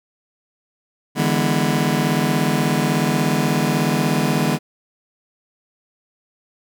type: chord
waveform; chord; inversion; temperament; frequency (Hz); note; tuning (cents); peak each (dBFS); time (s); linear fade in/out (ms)
sawtooth; E dominant seventh; third; just; 148.33 / 164.81 / 206 / 247.2; D3 / E3 / G#3 / B3; +18 / 0 / -14 / +2; -18; 1.15-4.59; 50
effects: none